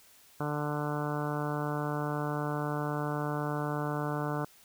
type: harmonic tone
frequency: 148.1 Hz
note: D3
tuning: 15 cents sharp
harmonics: 1 / 2 / 3 / 4 / 5 / 6 / 7 / 8 / 9 / 10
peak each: -34 / -37 / -39 / -40 / -41 / -42 / -42 / -43 / -44 / -44 dBFS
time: 0.4-4.45 s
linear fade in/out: 5 ms
effects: white hiss -59 dBFS RMS until 4.64 s